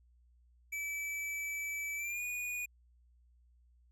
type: tone with pitch glide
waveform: square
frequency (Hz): 2306 to 2457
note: D7 to D#7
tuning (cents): -32 to -22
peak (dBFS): -37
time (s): 0.72-2.66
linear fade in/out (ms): 10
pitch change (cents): +110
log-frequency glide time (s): 1.96-2.23
effects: added 60 Hz sine -63 dBFS peak until 3.91 s